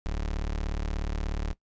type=tone; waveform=30% pulse; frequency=36.71 Hz; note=D1; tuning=in tune; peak=-26 dBFS; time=0.06-1.53 s; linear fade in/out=0 ms; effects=noise-tail reverb RT60 0.1 s tail -18 dB re dry + resampled to 16000 Hz